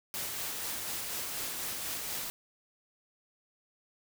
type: noise with tremolo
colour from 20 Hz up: white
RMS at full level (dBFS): -36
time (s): 0.14-2.3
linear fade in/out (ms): 0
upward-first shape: sine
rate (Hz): 4.1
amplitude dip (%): 25
effects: none